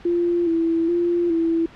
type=tone with vibrato; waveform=sine; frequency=338.2 Hz; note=E4; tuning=44 cents sharp; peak=-17 dBFS; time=0.05-1.66 s; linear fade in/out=5 ms; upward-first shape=square; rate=1.2 Hz; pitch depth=40 cents each way; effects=pink hiss -45 dBFS RMS until 1.75 s + low-pass 3000 Hz 12 dB/octave